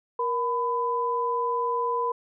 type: tone pair together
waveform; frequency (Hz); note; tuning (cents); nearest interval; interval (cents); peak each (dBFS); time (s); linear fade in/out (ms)
sine; 472.2 / 1002; A#4 / B5; +22 / +25; octave + minor second; 1303; -28 / -25; 0.19-2.12; 5
effects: none